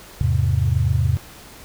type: chord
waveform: sine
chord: E augmented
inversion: none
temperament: equal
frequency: 82.41 / 103.83 / 130.81 Hz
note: E2 / G#2 / B#2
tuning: 0 / 0 / 0 cents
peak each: -20 dBFS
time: 0.21-1.17 s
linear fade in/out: 0 ms
effects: pink hiss -42 dBFS RMS until 1.64 s